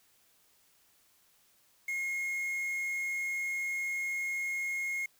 triangle tone with quantisation, 2152 Hz, C7, 48 cents sharp, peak -30 dBFS, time 1.88-5.06 s, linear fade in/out 5 ms, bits 8, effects white hiss -67 dBFS RMS until 5.19 s

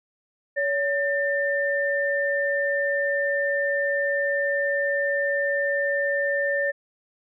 sine tone pair together, 564.3 / 1795 Hz, C#5 / A6, +31 / +34 cents, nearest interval octave + minor sixth, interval 2003 cents, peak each -24 dBFS, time 0.56-6.72 s, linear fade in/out 20 ms, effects none

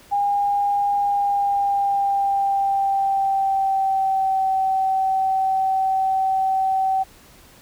sine tone with pitch glide, 810 to 765.9 Hz, G#5 to G5, -43 to -40 cents, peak -17 dBFS, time 0.11-7.04 s, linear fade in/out 20 ms, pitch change -97 cents, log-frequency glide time 0.98-4.5 s, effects pink hiss -49 dBFS RMS until 7.61 s

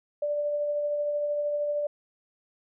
sine tone with tremolo, 587.3 Hz, D5, in tune, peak -24 dBFS, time 0.22-1.87 s, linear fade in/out 5 ms, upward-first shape triangle, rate 13 Hz, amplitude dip 30%, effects none

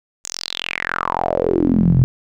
sawtooth tone with band-pass filter sweep, 43.65 Hz, F1, in tune, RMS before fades -18 dBFS, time 0.24-2.04 s, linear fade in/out 0 ms, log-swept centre 7200 to 120 Hz, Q 6.5, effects none

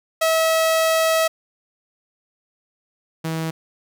sawtooth tone pair in turn, 646 / 161.5 Hz, E5 / E3, -35 / -35 cents, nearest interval 2 octaves, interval 2400 cents, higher first, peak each -12 / -19 dBFS, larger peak first, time 0.21-1.28 / 3.24-3.51 s, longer first, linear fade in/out 10 ms, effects none

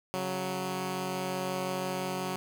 10% pulse tone pair together, 138.59 / 185 Hz, C#3 / F#3, 0 / 0 cents, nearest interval perfect fourth, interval 500 cents, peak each -30 / -24 dBFS, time 0.14-2.36 s, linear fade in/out 0 ms, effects none

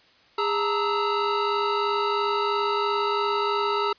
square tone cluster, 409.9 / 896 / 939 / 1307 Hz, G#4 / A5 / A#5 / E6, -23 / +31 / +12 / -15 cents, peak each -27 / -33 / -30 / -27 dBFS, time 0.38-3.93 s, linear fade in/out 5 ms, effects white hiss -57 dBFS RMS until 3.98 s + resampled to 11025 Hz

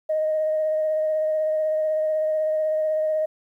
sine tone with vibrato, 622.3 Hz, D#5, in tune, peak -19 dBFS, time 0.09-3.26 s, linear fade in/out 10 ms, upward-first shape triangle, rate 16 Hz, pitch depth 18 cents each way, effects tanh soft clip ceiling -15 dBFS + 10-bit

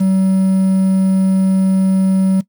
triangle tone with quantisation, 190.2 Hz, F#3, 48 cents sharp, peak -8 dBFS, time 0-2.41 s, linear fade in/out 10 ms, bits 6, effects noise-tail reverb RT60 0.1 s tail -18 dB re dry

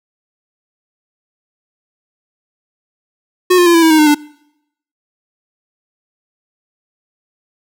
square tone with pitch steps, 364.1 / 353.3 / 342.9 / 332.7 / 322.9 / 313.3 / 304.1 / 295.1 Hz, F#4 / F4 / F4 / E4 / E4 / D#4 / D#4 / D4, -28 / +20 / -32 / +16 / -36 / +12 / -40 / +8 cents, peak -7 dBFS, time 3.5-4.148 s, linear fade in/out 10 ms, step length 81 ms, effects noise-tail reverb RT60 0.8 s tail -24 dB re dry

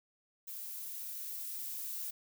violet noise with level ramp, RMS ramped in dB -44 to -40 dBFS, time 0.47-2.11 s, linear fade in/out 10 ms, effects none

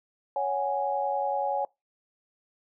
sine chord, C# suspended fourth, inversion none, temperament equal with one note detuned, 557.9 / 740 / 830.6 Hz, C#5 / F#5 / G#5, +11 / 0 / 0 cents, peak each -30 / -32 / -28 dBFS, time 0.36-1.65 s, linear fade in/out 2 ms, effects noise-tail reverb RT60 0.2 s tail -24 dB re dry

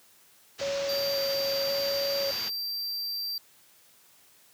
white low-pass noise, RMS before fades -38 dBFS, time 0.58-2.5 s, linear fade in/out 20 ms, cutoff 6200 Hz, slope 48 dB/octave
sine tone with vibrato, 554.4 Hz, C#5, in tune, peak -28 dBFS, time 0.61-2.31 s, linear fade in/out 5 ms, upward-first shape square, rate 0.92 Hz, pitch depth 9 cents each way
square tone, 4699 Hz, D8, in tune, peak -31 dBFS, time 0.89-3.38 s, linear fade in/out 2 ms
effects white hiss -59 dBFS RMS until 4.53 s + high-pass 80 Hz 12 dB/octave

